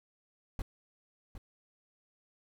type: noise with echo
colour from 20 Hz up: brown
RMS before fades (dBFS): -34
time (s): 0.59-0.62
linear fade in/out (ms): 2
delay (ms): 760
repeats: 1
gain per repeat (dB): -10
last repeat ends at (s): 1.38
effects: none